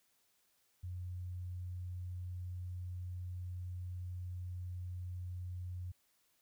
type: tone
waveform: sine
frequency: 90 Hz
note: F#2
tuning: 47 cents flat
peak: -40 dBFS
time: 0.83-5.92 s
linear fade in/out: 10 ms
effects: white hiss -75 dBFS RMS until 6.41 s